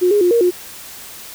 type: tone with pitch steps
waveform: sine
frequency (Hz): 360.8 / 413 / 354.8 / 468.1 / 357.7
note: F#4 / G#4 / F4 / A#4 / F4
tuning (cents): -44 / -10 / +27 / +7 / +41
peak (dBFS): -10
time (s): 0.01-0.51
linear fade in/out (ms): 20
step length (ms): 100
effects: white hiss -35 dBFS RMS until 1.34 s